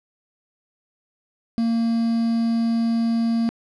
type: tone with quantisation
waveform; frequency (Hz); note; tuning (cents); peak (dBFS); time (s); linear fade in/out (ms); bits
triangle; 230; A#3; -23; -16; 1.58-3.49; 0; 6
effects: low-pass 5000 Hz 12 dB/octave